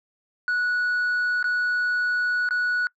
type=tone with dropouts; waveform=sine; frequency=1469 Hz; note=F#6; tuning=13 cents flat; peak=-18 dBFS; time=0.48-2.87 s; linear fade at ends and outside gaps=1 ms; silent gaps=1.428-1.442 / 2.489-2.508 s; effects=noise-tail reverb RT60 0.1 s tail -25 dB re dry + tanh soft clip ceiling -20 dBFS